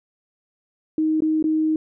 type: tone with dropouts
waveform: sine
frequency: 313.3 Hz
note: D#4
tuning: 12 cents sharp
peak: -17 dBFS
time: 0.98-1.76 s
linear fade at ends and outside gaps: 2 ms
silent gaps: 1.205-1.221 / 1.426-1.441 s
effects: none